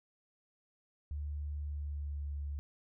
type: tone with pitch glide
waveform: sine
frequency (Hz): 73.42 to 71.91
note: D2 to D2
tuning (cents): 0 to -36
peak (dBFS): -36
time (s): 1.11-2.59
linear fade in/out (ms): 0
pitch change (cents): -36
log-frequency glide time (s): 1.6-2.33
effects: none